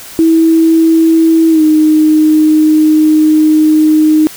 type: tone with pitch glide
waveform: sine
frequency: 325.2 to 309.3 Hz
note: E4 to D#4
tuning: -23 to -10 cents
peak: -4 dBFS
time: 0.19-4.27 s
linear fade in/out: 0 ms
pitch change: -87 cents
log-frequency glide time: 1.5-1.63 s
effects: white hiss -30 dBFS RMS until 4.36 s